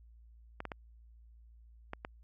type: clicks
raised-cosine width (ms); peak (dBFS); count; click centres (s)
0.5; -24; 5; 0.604 / 0.653 / 0.718 / 1.934 / 2.049
effects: added 57 Hz sine -55 dBFS peak until 2.23 s + AAC 48 kbps